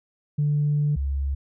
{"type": "tone pair in turn", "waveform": "sine", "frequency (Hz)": [147.2, 69.29], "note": ["D3", "C#2"], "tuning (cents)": [4, 0], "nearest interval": "octave + minor second", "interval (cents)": 1304, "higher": "first", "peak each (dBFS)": [-18, -22], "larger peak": "first", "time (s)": [[0.38, 0.96], [0.96, 1.35]], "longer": "first", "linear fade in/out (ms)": 10, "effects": ["tanh soft clip ceiling -15 dBFS"]}